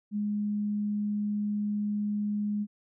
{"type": "tone", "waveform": "sine", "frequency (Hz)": 207.7, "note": "G#3", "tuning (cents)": 0, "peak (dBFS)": -27, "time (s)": [0.11, 2.67], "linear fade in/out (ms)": 50, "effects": []}